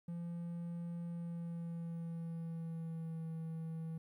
triangle tone with pitch glide, 170.9 to 162.24 Hz, F3 to E3, -37 to -27 cents, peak -38 dBFS, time 0.08-3.98 s, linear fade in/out 5 ms, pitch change -90 cents, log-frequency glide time 1.05-3.28 s, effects 13-bit

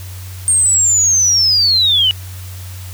sine linear sweep, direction down, 8700 to 2897 Hz, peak -9 dBFS, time 0.48-2.11 s, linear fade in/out 0 ms, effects added 92 Hz sine -27 dBFS peak until 2.93 s + white hiss -37 dBFS RMS until 2.93 s

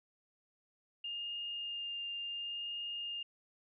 sine tone with vibrato, 2818 Hz, F7, 15 cents sharp, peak -38 dBFS, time 1.04-3.23 s, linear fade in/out 5 ms, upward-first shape sine, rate 0.7 Hz, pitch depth 10 cents each way, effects none

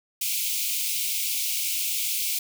white high-pass noise, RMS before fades -27 dBFS, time 0.21-2.39 s, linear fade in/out 5 ms, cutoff 2200 Hz, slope 96 dB/octave, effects none

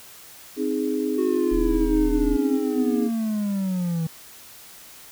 sine chord, Ab major, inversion first, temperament equal, 261.6 / 311.1 / 415.3 Hz, C4 / Eb4 / Ab4, 0 / 0 / 0 cents, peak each -26 dBFS, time 0.56-3.1 s, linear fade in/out 50 ms
triangle linear sweep, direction down, 370 to 160 Hz, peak -20 dBFS, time 1.18-4.07 s, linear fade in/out 5 ms
sine tone, 39.51 Hz, D#1, 27 cents sharp, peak -23 dBFS, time 1.51-2.37 s, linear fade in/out 20 ms
effects white hiss -45 dBFS RMS until 5.11 s

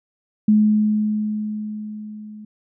sine tone with level ramp, 212.6 Hz, G#3, 41 cents sharp, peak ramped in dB -10 to -35 dBFS, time 0.48-2.45 s, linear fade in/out 5 ms, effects none

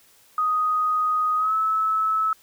sine tone with pitch glide, 1248 to 1300.2 Hz, D#6 to E6, +5 to -24 cents, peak -19 dBFS, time 0.38-2.33 s, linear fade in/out 2 ms, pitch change +71 cents, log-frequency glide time 1.37-1.54 s, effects white hiss -56 dBFS RMS until 2.42 s

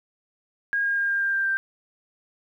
sine tone with pitch steps, 1630 / 1620.6 / 1611.3 / 1602 / 1592.8 / 1583.6 / 1574.5 Hz, G#6 / G#6 / G6 / G6 / G6 / G6 / G6, -33 / -43 / +47 / +37 / +27 / +17 / +7 cents, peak -21 dBFS, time 0.73-1.57 s, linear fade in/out 0 ms, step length 120 ms, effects 10-bit

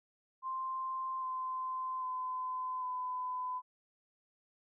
sine tone with pitch steps, 1046.5 / 1033.3 / 1020.2 / 1007.4 Hz, C6 / C6 / C6 / B5, 0 / -22 / -44 / +34 cents, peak -35 dBFS, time 0.42-3.62 s, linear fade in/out 50 ms, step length 800 ms, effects none

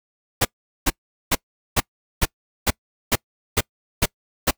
pink noise bursts, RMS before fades -17 dBFS, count 10, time 0.41-4.51 s, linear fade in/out 10 ms, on 41 ms, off 410 ms, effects noise-tail reverb RT60 0.1 s tail -26 dB re dry

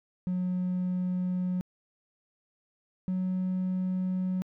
triangle tone pair in turn, 181.8 / 184.87 Hz, F#3 / F#3, -30 / -1 cents, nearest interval unison, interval 29 cents, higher second, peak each -24 dBFS, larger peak neither, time 0.27-1.61 / 3.08-4.42 s, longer neither, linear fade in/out 0 ms, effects tanh soft clip ceiling -22 dBFS

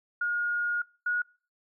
sine tone pair in turn, 1431 / 1451 Hz, F6 / F#6, +42 / -34 cents, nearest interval unison, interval 24 cents, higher second, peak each -25 dBFS, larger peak neither, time 0.21-0.82 / 1.06-1.22 s, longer first, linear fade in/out 5 ms, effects noise-tail reverb RT60 0.4 s tail -25 dB re dry

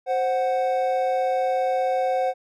triangle tone pair together, 524 / 740.6 Hz, C5 / F#5, +2 / +1 cents, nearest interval tritone, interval 599 cents, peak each -21 dBFS, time 0.06-2.34 s, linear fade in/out 50 ms, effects none

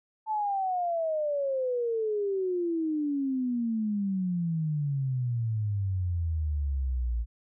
sine exponential sweep, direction down, 883 to 55.9 Hz, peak -26 dBFS, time 0.26-7.26 s, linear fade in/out 50 ms, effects none

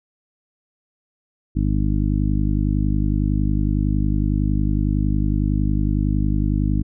harmonic tone, 50.9 Hz, G#1, 34 cents flat, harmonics 1 / 2 / 3 / 4 / 5 / 6, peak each -20 / -23 / -25 / -26 / -27 / -28 dBFS, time 1.55-6.83 s, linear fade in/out 20 ms, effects none

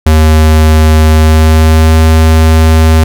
square tone with pitch glide, 78.3 to 79.76 Hz, D#2 to D#2, +11 to +43 cents, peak -3 dBFS, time 0.06-3.04 s, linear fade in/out 5 ms, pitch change +32 cents, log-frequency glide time 1.09-1.98 s, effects none

